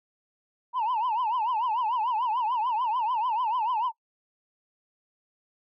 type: tone with vibrato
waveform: sine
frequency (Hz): 932.3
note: A#5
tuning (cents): 0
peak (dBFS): -22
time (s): 0.73-3.92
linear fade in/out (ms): 50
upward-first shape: triangle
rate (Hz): 6.8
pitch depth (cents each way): 200
effects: noise-tail reverb RT60 0.1 s tail -24 dB re dry + tanh soft clip ceiling -22 dBFS